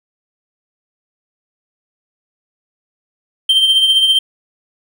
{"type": "tone with tremolo", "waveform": "triangle", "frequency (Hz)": 3138, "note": "G7", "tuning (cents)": 1, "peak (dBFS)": -5, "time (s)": [3.49, 4.19], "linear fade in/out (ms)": 5, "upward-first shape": "triangle", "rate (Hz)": 15, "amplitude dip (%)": 55, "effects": []}